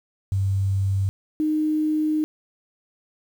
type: tone pair in turn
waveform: sine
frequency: 97.3 / 308 Hz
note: G2 / D#4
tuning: -12 / -17 cents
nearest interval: octave + minor sixth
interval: 1995 cents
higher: second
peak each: -19 dBFS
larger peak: neither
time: 0.32-1.09 / 1.4-2.24 s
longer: second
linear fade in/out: 0 ms
effects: 8-bit